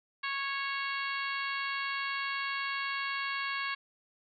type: harmonic tone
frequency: 552 Hz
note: C#5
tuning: 7 cents flat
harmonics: 2 / 3 / 4 / 5 / 6 / 7 / 8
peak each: -37 / -37 / -38 / -41 / -45 / -46 / -45 dBFS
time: 0.23-3.75 s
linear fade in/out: 10 ms
effects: none